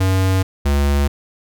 square tone pair in turn, 94.5 / 70.8 Hz, F#2 / C#2, +37 / +37 cents, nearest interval perfect fourth, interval 500 cents, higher first, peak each -14 dBFS, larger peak neither, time 0-0.43 / 0.65-1.08 s, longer neither, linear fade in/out 10 ms, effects none

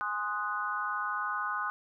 sine chord, Ab dominant seventh, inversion none, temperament equal, 830.6 / 1046.5 / 1244.5 / 1480 Hz, Ab5 / C6 / Eb6 / Gb6, 0 / 0 / 0 / 0 cents, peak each -40 / -37 / -34 / -35 dBFS, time 0.01-1.7 s, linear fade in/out 0 ms, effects none

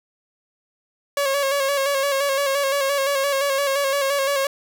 sawtooth tone with vibrato, 554.4 Hz, C#5, in tune, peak -15 dBFS, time 1.17-4.47 s, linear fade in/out 2 ms, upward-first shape square, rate 5.8 Hz, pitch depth 39 cents each way, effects none

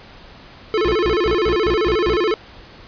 square tone with vibrato, 392 Hz, G4, in tune, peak -16 dBFS, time 0.74-2.34 s, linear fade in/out 0 ms, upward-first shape square, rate 14 Hz, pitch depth 190 cents each way
sawtooth tone bursts, 58.9 Hz, A#1, 19 cents sharp, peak -19 dBFS, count 7, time 0.85-2.154 s, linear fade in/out 0 ms, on 92 ms, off 110 ms
effects pink hiss -42 dBFS RMS until 2.87 s + resampled to 11025 Hz

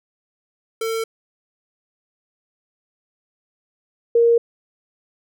square / sine tone pair in turn, 450.4 / 467.3 Hz, A4 / A#4, +40 / +4 cents, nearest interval minor second, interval 64 cents, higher second, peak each -22 / -11 dBFS, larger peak second, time 0.81-1.04 / 4.15-4.38 s, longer neither, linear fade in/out 5 ms, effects none

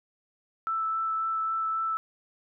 sine tone with vibrato, 1320 Hz, E6, 2 cents sharp, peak -26 dBFS, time 0.67-1.97 s, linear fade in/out 0 ms, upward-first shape sine, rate 3.7 Hz, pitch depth 8 cents each way, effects none

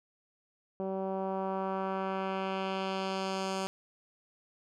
10% pulse tone with low-pass filter sweep, 191.3 Hz, G3, 42 cents flat, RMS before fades -34 dBFS, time 0.8-3.67 s, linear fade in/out 0 ms, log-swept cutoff 540 to 7600 Hz, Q 1.2, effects none

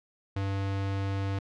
square tone, 98 Hz, G2, in tune, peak -29 dBFS, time 0.36-1.39 s, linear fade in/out 5 ms, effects low-pass 4000 Hz 12 dB/octave

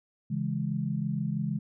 sine chord, C# minor, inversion none, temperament equal, 138.59 / 164.81 / 207.7 Hz, C#3 / E3 / G#3, 0 / 0 / 0 cents, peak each -32 dBFS, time 0.3-1.59 s, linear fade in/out 10 ms, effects none

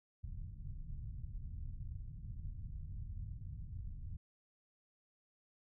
pink low-pass noise, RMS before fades -45 dBFS, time 0.23-4.17 s, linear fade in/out 10 ms, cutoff 130 Hz, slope 24 dB/octave, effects none

